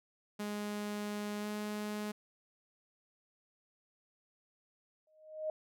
sawtooth tone with pitch glide, 207.7 to 209.9 Hz, G#3 to G#3, 0 to +19 cents, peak -33 dBFS, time 0.39-2.12 s, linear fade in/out 10 ms, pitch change +19 cents, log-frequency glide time 1.4-1.46 s
sine tone with exponential growth, 622.3 Hz, D#5, in tune, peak -31 dBFS, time 5.07-5.5 s, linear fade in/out 2 ms, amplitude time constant 93 ms
effects none

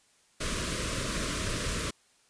pink band-stop noise, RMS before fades -32 dBFS, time 0.4-1.91 s, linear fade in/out 10 ms, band 650 to 1000 Hz, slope 96 dB/octave, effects white hiss -65 dBFS RMS until 2.29 s + resampled to 22050 Hz

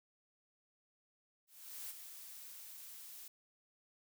blue noise with ADSR envelope, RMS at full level -45 dBFS, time 1.47-3.28 s, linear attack 430 ms, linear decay 18 ms, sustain -7 dB, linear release 4 ms, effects none

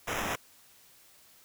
white noise with sample-and-hold, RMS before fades -33 dBFS, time 0.07-0.36 s, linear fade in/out 10 ms, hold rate 4410 Hz, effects white hiss -59 dBFS RMS until 1.44 s

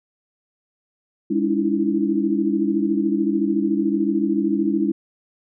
sine tone cluster, 204.3 / 286 / 320 / 333.6 Hz, G#3 / D4 / D#4 / E4, -28 / -46 / +49 / +21 cents, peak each -23 dBFS, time 1.3-4.92 s, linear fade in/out 10 ms, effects none

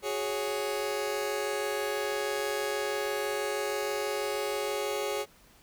sawtooth chord, F# suspended second, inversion none, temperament just, 370 / 416.2 / 555 Hz, F#4 / G#4 / C#5, 0 / +4 / +2 cents, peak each -34 / -28 / -30 dBFS, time 0.02-5.26 s, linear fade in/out 50 ms, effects pink hiss -59 dBFS RMS until 5.62 s

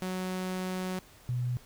sawtooth / sine tone pair in turn, 185 / 123.47 Hz, F#3 / B2, 0 / 0 cents, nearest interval perfect fifth, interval 700 cents, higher first, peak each -28 dBFS, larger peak neither, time 0.02-0.99 / 1.29-1.57 s, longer first, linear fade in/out 0 ms, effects pink hiss -56 dBFS RMS until 1.65 s

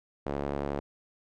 sawtooth tone with band-pass filter, 70.9 Hz, C#2, 40 cents sharp, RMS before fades -33 dBFS, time 0.26-0.8 s, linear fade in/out 5 ms, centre 520 Hz, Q 1, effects none

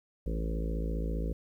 harmonic tone with a mistuned harmonic, 55 Hz, A1, in tune, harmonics 1 / 3 / 4 / 5 / 6 / 7 / 8 / 9 / 10, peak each -31 / -38 / -44 / -43 / -46 / -47 / -44 / -45 / -50 dBFS, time 0.26-1.33 s, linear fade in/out 5 ms, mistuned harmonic 10, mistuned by -16 cents, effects 11-bit

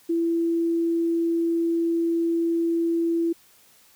sine tone, 334.6 Hz, E4, 26 cents sharp, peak -20 dBFS, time 0.09-3.33 s, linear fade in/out 10 ms, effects white hiss -56 dBFS RMS until 3.95 s

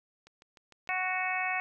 click train, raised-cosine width 0.2 ms, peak -36 dBFS, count 5, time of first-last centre 0.27-0.874 s, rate 6.62 Hz
harmonic tone, 370 Hz, F#4, in tune, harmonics 2 / 3 / 4 / 5 / 6 / 7, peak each -34 / -39 / -40 / -36 / -34 / -36 dBFS, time 0.89-1.6 s, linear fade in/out 0 ms
effects none

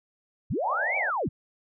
sine linear two-way sweep, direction up then down, 60.3 to 2349 to 60.3 Hz, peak -25 dBFS, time 0.5-1.29 s, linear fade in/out 10 ms, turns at 0.97 s
pink band-pass noise, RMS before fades -33 dBFS, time 0.63-1.11 s, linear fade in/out 20 ms, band 540 to 890 Hz, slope 96 dB/octave
effects none

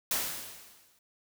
white noise with exponential decay, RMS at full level -28 dBFS, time 0.11-0.99 s, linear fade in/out 2 ms, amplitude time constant 190 ms, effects none

